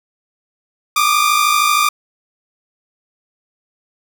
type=tone pair together; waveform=sawtooth; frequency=1171 / 1224 Hz; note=D6 / D#6; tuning=-5 / -29 cents; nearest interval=minor second; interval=76 cents; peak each=-11 dBFS; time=0.96-1.89 s; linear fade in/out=5 ms; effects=none